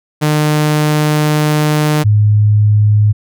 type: tone pair in turn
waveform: sawtooth / sine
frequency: 151.4 / 105.25 Hz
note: D#3 / G#2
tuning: -47 / +24 cents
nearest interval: tritone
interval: 629 cents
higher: first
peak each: -6 dBFS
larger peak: neither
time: 0.21-2.04 / 2.04-3.13 s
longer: first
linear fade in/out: 20 ms
effects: none